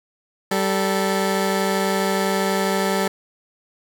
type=tone pair together; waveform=15% pulse; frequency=193.86 / 440 Hz; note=G3 / A4; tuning=-19 / 0 cents; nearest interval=octave + major second; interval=1419 cents; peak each=-14 / -17 dBFS; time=0.51-3.08 s; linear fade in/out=5 ms; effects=none